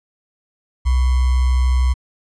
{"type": "tone with sample-and-hold", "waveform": "sine", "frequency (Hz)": 63.4, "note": "B1", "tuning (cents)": 46, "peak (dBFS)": -12, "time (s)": [0.85, 1.94], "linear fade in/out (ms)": 20, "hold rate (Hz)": 1050, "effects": ["resampled to 22050 Hz"]}